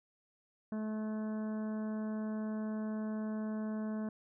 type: harmonic tone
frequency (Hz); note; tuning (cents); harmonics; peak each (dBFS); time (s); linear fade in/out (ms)
216; A3; -32; 1 / 2 / 3 / 4 / 5 / 6 / 7 / 8; -35 / -48 / -47 / -57 / -54 / -62 / -57 / -63; 0.72-4.09; 2
effects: none